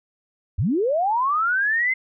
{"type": "linear sweep", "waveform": "sine", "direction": "up", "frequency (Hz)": [66.2, 2093], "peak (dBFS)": -18, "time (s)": [0.58, 1.94], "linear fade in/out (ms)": 10, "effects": []}